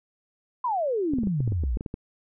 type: exponential sweep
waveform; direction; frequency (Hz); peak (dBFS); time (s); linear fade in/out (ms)
sine; down; 1046.5 to 51.91; -23; 0.64-1.77; 5
type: clicks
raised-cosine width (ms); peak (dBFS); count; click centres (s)
3; -19; 12; 1.136 / 1.186 / 1.235 / 1.272 / 1.405 / 1.477 / 1.522 / 1.637 / 1.771 / 1.809 / 1.862 / 1.941
effects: none